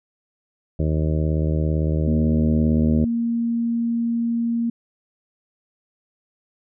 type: harmonic tone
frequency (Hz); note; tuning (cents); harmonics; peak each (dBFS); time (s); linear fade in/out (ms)
77.78; D#2; 0; 1 / 2 / 3 / 4 / 5 / 6 / 7 / 8; -21 / -22 / -32 / -29 / -32 / -35 / -33 / -37; 0.79-3.05; 5
type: tone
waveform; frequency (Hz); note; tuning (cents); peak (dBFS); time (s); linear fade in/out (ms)
sine; 233.1; A#3; 0; -19; 2.07-4.7; 5
effects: none